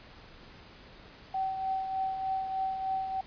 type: tone with tremolo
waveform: sine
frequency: 765 Hz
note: G5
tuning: 42 cents flat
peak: -27 dBFS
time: 1.34-3.21 s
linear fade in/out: 5 ms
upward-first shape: triangle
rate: 3.3 Hz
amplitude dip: 55%
effects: pink hiss -52 dBFS RMS until 3.26 s + resampled to 11025 Hz

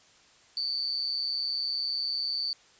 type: tone with amplitude modulation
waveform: sine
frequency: 4540 Hz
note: C#8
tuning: 41 cents sharp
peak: -24 dBFS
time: 0.57-2.53 s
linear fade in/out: 2 ms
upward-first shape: sine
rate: 140 Hz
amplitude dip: 95%
effects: white hiss -59 dBFS RMS until 2.79 s + resampled to 16000 Hz

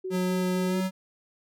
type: tone with vibrato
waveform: sine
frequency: 370 Hz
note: F#4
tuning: in tune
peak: -30 dBFS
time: 0.04-0.81 s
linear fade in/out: 10 ms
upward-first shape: square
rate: 3.9 Hz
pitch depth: 17 cents each way
type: tone with pitch glide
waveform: square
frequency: 182.6 to 187.73 Hz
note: F#3 to F#3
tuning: -23 to +25 cents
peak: -26 dBFS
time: 0.1-0.91 s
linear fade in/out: 50 ms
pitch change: +48 cents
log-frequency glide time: 0.67-0.77 s
effects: none

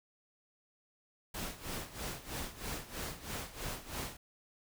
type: noise with tremolo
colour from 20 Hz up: pink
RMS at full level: -39 dBFS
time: 1.34-4.17 s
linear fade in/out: 5 ms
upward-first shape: sine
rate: 3.1 Hz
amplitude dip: 80%
effects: none

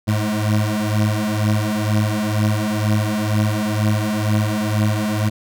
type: beating tone pair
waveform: 25% pulse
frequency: 105.1 / 107.2 Hz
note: G#2 / A2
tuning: +21 / -45 cents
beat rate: 2.1 Hz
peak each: -16 dBFS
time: 0.07-5.3 s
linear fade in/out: 20 ms
effects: none

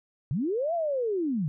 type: linear two-way sweep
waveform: sine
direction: up then down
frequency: 115.1 to 698.5 to 136.8 Hz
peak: -25 dBFS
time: 0.31-1.48 s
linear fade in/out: 0 ms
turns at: 0.74 s
effects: none

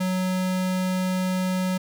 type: tone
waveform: square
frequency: 185 Hz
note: F#3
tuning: in tune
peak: -23 dBFS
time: 0-1.78 s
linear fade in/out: 10 ms
effects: none

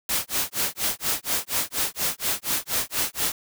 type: noise with tremolo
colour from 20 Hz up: white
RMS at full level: -23 dBFS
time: 0.09-3.32 s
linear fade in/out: 2 ms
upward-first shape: sine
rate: 4.2 Hz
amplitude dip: 100%
effects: none

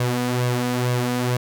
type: tone with flanger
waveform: sawtooth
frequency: 123.47 Hz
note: B2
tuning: in tune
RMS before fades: -22 dBFS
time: 0-1.37 s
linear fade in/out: 5 ms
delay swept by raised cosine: 1.8 to 4.2 ms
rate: 2.2 Hz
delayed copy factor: +0.55
effects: none

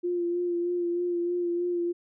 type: tone with vibrato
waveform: sine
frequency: 349.2 Hz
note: F4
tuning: in tune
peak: -25 dBFS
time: 0.03-1.93 s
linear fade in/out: 20 ms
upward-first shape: sine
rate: 3.2 Hz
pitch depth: 24 cents each way
effects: none

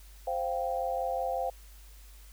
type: chord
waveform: sine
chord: C suspended fourth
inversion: none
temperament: equal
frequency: 523.3 / 698.5 / 784 Hz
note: C5 / F5 / G5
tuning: 0 / 0 / 0 cents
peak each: -33 / -33 / -34 dBFS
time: 0.27-1.5 s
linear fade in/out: 5 ms
effects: added 50 Hz sine -49 dBFS peak until 2.32 s + white hiss -58 dBFS RMS until 2.32 s

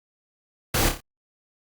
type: noise with echo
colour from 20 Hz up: pink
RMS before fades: -22 dBFS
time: 0.74-0.89 s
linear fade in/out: 5 ms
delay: 29 ms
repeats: 4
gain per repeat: -6 dB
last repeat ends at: 1.006 s
effects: Opus 48 kbps

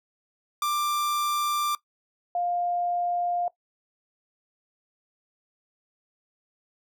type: tone pair in turn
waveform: 45% pulse / sine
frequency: 1183 / 703.4 Hz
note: D6 / F5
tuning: +12 / +12 cents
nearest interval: major sixth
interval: 900 cents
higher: first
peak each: -24 dBFS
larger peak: neither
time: 0.62-1.75 / 2.35-3.48 s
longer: neither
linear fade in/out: 2 ms
effects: noise-tail reverb RT60 0.1 s tail -18 dB re dry

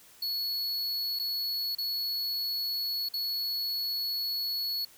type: tone with dropouts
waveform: square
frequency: 4385 Hz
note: C#8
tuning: 20 cents flat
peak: -30 dBFS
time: 0.22-4.85 s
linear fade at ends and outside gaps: 5 ms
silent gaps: 1.19-1.195 / 1.751-1.783 / 3.088-3.137 s
effects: white hiss -56 dBFS RMS until 4.97 s

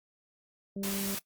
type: harmonic tone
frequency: 197 Hz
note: G3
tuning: 9 cents sharp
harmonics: 1 / 2 / 3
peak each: -34 / -42 / -48 dBFS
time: 0.76-1.15 s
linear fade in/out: 5 ms
type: noise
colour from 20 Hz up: white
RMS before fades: -36 dBFS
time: 0.83-1.19 s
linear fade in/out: 5 ms
effects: noise-tail reverb RT60 0.1 s tail -19 dB re dry + Opus 32 kbps

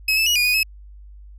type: tone with pitch steps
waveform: 30% pulse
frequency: 2565 / 2628 / 2904 / 2441 / 2475 / 2579 Hz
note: E7 / E7 / F#7 / D#7 / D#7 / E7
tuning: -48 / -6 / -33 / -34 / -10 / -39 cents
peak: -13 dBFS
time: 0.08-0.632 s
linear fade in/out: 5 ms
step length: 92 ms
effects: added 50 Hz sine -39 dBFS peak until 1.38 s + resampled to 32000 Hz

